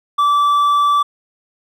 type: tone with hard clipping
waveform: triangle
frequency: 1160 Hz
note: D6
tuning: 22 cents flat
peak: -12 dBFS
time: 0.18-1.03 s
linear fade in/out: 10 ms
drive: 7 dB
effects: none